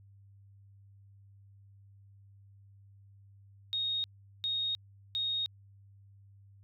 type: tone bursts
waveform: sine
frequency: 3729 Hz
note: A#7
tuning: in tune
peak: -30 dBFS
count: 3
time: 3.73-5.46 s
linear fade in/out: 0 ms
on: 310 ms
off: 400 ms
effects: added 99 Hz sine -55 dBFS peak until 6.63 s